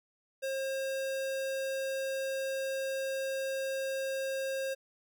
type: tone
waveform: square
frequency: 536 Hz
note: C5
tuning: 42 cents sharp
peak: -33 dBFS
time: 0.42-4.75 s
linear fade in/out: 20 ms
effects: none